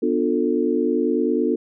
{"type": "chord", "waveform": "sine", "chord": "B half-diminished seventh", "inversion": "none", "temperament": "just", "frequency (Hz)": [246.9, 296.3, 355.6, 444.5], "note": ["B3", "D4", "F4", "A4"], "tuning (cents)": [0, 15, 31, 18], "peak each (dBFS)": -23, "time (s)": [0.02, 1.56], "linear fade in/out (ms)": 10, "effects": []}